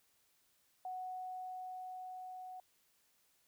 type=tone with level ramp; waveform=sine; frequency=740 Hz; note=F#5; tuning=in tune; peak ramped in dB=-40 to -46 dBFS; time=0.85-2.6 s; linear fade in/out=2 ms; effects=white hiss -74 dBFS RMS until 3.47 s